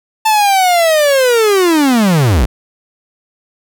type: linear sweep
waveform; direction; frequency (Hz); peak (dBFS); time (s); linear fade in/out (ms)
45% pulse; down; 888 to 46.28; -8; 0.25-2.46; 10
effects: none